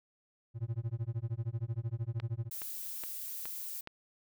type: tone with tremolo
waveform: triangle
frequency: 115.1 Hz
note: A#2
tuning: 22 cents flat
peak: -28 dBFS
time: 0.54-2.5 s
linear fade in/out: 50 ms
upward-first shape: sine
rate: 13 Hz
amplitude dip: 100%
type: click train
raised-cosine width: 0.3 ms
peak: -27 dBFS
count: 5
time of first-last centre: 2.2-3.874 s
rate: 2.39 Hz
type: noise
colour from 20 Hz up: violet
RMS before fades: -41 dBFS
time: 2.51-3.81 s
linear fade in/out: 5 ms
effects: none

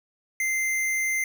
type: tone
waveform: square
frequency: 2083 Hz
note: C7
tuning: 8 cents flat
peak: -24 dBFS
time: 0.4-1.24 s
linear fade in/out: 2 ms
effects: none

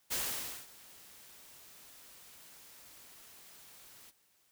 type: noise with ADSR envelope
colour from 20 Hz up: white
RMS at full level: -34 dBFS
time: 0.1-4.12 s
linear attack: 22 ms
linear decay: 540 ms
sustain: -22 dB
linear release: 32 ms
effects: white hiss -71 dBFS RMS until 4.51 s

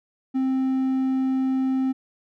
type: tone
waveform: triangle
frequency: 262.9 Hz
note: C4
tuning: 8 cents sharp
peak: -18 dBFS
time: 0.34-1.93 s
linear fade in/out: 20 ms
effects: none

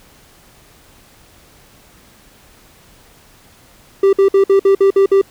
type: tone bursts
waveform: triangle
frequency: 391.6 Hz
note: G4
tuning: 2 cents flat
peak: -5 dBFS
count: 8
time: 4.03-5.215 s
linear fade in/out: 5 ms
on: 100 ms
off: 55 ms
effects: pink hiss -47 dBFS RMS until 5.3 s

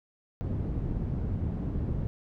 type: low-pass noise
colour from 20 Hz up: white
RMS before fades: -31 dBFS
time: 0.41-2.07 s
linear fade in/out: 0 ms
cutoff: 140 Hz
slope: 12 dB/octave
effects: none

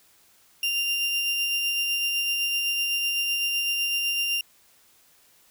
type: tone with tremolo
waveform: 35% pulse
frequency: 2787 Hz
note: F7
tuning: 4 cents flat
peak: -21 dBFS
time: 0.63-4.41 s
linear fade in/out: 2 ms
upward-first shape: sine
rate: 7.9 Hz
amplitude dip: 25%
effects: white hiss -59 dBFS RMS until 5.5 s

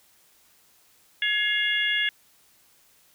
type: harmonic tone with a mistuned harmonic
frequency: 562 Hz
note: C#5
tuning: 24 cents sharp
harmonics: 3 / 4 / 5 / 6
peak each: -26 / -27 / -28 / -29 dBFS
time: 1.22-2.09 s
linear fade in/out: 2 ms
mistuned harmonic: 4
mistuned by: -94 cents
effects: white hiss -60 dBFS RMS until 3.14 s

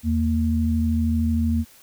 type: tone pair together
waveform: sine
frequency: 81 / 230 Hz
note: E2 / A#3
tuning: -30 / -23 cents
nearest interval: octave + tritone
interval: 1807 cents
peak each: -21 dBFS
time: 0.03-1.65 s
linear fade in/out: 50 ms
effects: white hiss -51 dBFS RMS until 1.82 s

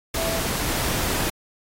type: tone in noise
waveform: sine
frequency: 659.3 Hz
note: E5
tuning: in tune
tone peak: -27 dBFS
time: 0.17-0.4 s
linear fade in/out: 5 ms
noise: pink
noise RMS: -25 dBFS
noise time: 0.14-1.3 s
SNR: -5 dB
effects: AAC 48 kbps

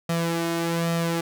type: tone with flanger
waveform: sawtooth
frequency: 167.6 Hz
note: E3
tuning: 29 cents sharp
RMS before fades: -25 dBFS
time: 0.09-1.21 s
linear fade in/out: 5 ms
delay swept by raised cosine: 1.6 to 2.8 ms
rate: 1.2 Hz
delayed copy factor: +0.6
effects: none

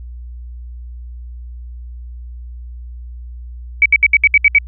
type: tone bursts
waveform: sine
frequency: 2275 Hz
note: C#7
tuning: 44 cents sharp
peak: -5 dBFS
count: 8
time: 3.82-4.585 s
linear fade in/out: 2 ms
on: 37 ms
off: 67 ms
effects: added 60 Hz sine -28 dBFS peak until 4.67 s

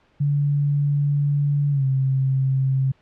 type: tone with pitch glide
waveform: sine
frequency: 143.9 to 133.49 Hz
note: D3 to C3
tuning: -35 to +35 cents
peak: -17 dBFS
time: 0.2-2.92 s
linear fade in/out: 10 ms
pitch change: -130 cents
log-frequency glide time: 1.71-1.85 s
effects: pink hiss -60 dBFS RMS until 3.01 s + low-pass 3000 Hz 12 dB/octave

